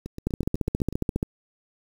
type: two click trains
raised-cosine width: 3 ms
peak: -21 / -11 dBFS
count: 8 / 15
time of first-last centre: 0.06-0.926 / 0.27-1.229 s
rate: 8.08 / 14.6 Hz
effects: 7-bit